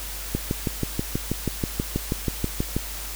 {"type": "click train", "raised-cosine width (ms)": 3, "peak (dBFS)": -10, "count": 16, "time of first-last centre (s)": [0.35, 2.765], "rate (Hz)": 6.21, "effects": ["added 50 Hz sine -35 dBFS peak until 3.15 s", "white hiss -35 dBFS RMS until 3.15 s"]}